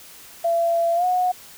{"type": "tone with pitch glide", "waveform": "sine", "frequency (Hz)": [676, 728.7], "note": ["E5", "F#5"], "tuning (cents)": [43, -27], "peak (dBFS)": -17, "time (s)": [0.44, 1.32], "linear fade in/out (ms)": 10, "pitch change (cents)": 130, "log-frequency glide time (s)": [0.95, 1.05], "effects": ["white hiss -44 dBFS RMS until 1.57 s"]}